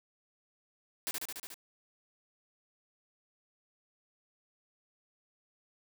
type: noise with echo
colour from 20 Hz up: white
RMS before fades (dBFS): -35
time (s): 1.07-1.11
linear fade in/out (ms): 0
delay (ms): 72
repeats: 6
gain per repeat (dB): -2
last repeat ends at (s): 1.542
effects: none